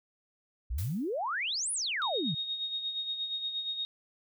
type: exponential two-way sweep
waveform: sine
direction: up then down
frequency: 51.91 to 10548 to 131.5 Hz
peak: -30 dBFS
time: 0.7-2.35 s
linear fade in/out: 10 ms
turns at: 1.72 s
type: noise with exponential decay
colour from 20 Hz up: blue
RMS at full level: -40 dBFS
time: 0.78-1.19 s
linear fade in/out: 5 ms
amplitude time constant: 87 ms
type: tone with tremolo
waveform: sine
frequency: 3729 Hz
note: A#7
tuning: in tune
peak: -30 dBFS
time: 2.02-3.85 s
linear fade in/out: 0 ms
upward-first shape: sine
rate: 8.5 Hz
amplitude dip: 55%
effects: none